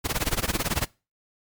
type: noise with tremolo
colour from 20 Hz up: pink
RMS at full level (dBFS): -23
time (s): 0.04-0.86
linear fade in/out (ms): 20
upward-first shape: sine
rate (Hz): 18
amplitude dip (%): 95
effects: noise-tail reverb RT60 0.3 s tail -24 dB re dry + MP3 96 kbps